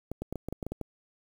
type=clicks; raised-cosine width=2 ms; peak=-21 dBFS; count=10; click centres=0.116 / 0.22 / 0.326 / 0.357 / 0.486 / 0.526 / 0.628 / 0.666 / 0.72 / 0.813 s; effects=8-bit